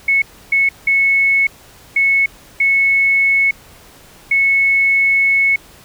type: tone bursts at uneven times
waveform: sine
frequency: 2200 Hz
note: C#7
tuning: 14 cents flat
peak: -10 dBFS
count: 6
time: 0.08-0.22 / 0.52-0.69 / 0.87-1.47 / 1.96-2.26 / 2.6-3.51 / 4.31-5.56 s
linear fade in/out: 5 ms
effects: pink hiss -43 dBFS RMS until 5.84 s